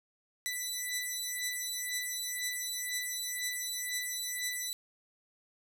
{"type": "beating tone pair", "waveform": "10% pulse", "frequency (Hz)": [1983, 1985], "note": ["B6", "B6"], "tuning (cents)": [7, 8], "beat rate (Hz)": 2, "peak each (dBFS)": -28, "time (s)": [0.46, 4.73], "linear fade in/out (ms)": 0, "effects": []}